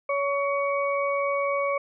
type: harmonic tone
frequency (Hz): 562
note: C#5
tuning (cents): +24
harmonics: 1 / 2 / 4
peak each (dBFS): -25 / -28 / -31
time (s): 0.09-1.78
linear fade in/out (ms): 5
effects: none